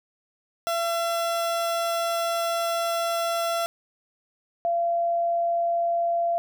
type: tone pair in turn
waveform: 30% pulse / sine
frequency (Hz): 676 / 683.9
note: E5 / F5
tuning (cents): +43 / -36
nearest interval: unison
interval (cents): 21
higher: second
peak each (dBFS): -21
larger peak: neither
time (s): 0.67-3.66 / 4.65-6.38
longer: first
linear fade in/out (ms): 0
effects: none